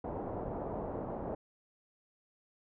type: low-pass noise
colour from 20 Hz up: white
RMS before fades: -39 dBFS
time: 0.04-1.35 s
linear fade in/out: 5 ms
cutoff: 760 Hz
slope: 24 dB/octave
type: click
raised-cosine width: 5 ms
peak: -32 dBFS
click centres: 0.481 s
effects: none